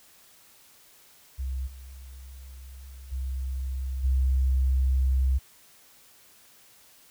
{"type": "tone with level steps", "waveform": "sine", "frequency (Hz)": 65.41, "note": "C2", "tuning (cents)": 0, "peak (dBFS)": [-28, -41, -28, -20], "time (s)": [1.38, 5.39], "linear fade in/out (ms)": 20, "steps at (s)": [1.66, 3.11, 4.03], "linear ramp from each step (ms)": 20, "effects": ["white hiss -56 dBFS RMS until 7.1 s"]}